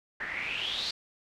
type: noise with low-pass filter sweep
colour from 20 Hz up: white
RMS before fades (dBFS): -34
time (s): 0.2-0.91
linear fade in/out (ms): 5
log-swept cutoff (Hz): 1700 to 4400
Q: 8.5
effects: none